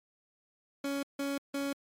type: tone bursts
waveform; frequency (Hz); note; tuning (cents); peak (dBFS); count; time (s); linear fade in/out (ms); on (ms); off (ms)
30% pulse; 279.3; C#4; +13; -29; 3; 0.84-1.73; 5; 190; 160
effects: MP3 64 kbps